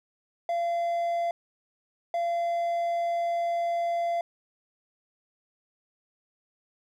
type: tone bursts at uneven times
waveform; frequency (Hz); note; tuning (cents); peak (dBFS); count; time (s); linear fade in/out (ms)
triangle; 685; F5; -34; -23; 2; 0.49-1.31 / 2.14-4.21; 2
effects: none